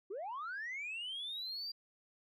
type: linear sweep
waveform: sine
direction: up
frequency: 349.2 to 4777 Hz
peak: -38 dBFS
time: 0.1-1.72 s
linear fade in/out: 10 ms
effects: tanh soft clip ceiling -37 dBFS